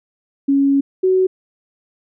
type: tone pair in turn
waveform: sine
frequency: 277.2 / 373.9 Hz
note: C#4 / F#4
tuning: 0 / +18 cents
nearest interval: perfect fourth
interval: 518 cents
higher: second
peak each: -11 dBFS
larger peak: neither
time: 0.48-0.81 / 1.03-1.27 s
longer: first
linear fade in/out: 10 ms
effects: none